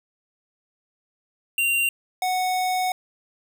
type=tone pair in turn; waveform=square; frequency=2769 / 738.3 Hz; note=F7 / F#5; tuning=-15 / -4 cents; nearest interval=octave + major seventh; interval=2289 cents; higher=first; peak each=-20 / -22 dBFS; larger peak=first; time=1.58-1.89 / 2.22-2.92 s; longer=second; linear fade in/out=2 ms; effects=none